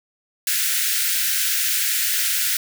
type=high-pass noise; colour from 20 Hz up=white; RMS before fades=-21 dBFS; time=0.47-2.57 s; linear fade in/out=2 ms; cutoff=1400 Hz; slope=96 dB/octave; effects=none